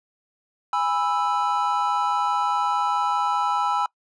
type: chord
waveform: triangle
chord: E major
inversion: first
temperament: just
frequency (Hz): 824.1 / 988.9 / 1318.5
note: G#5 / B5 / E6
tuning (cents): -14 / +2 / 0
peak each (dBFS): -23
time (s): 0.73-3.86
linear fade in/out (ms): 2
effects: noise-tail reverb RT60 0.1 s tail -24 dB re dry + resampled to 22050 Hz